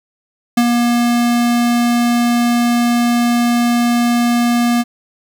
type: tone with ADSR envelope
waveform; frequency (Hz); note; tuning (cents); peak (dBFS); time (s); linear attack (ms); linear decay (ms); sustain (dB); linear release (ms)
square; 238.7; A#3; +41; -8; 0.57-4.84; 7; 51; -4; 36
effects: 8-bit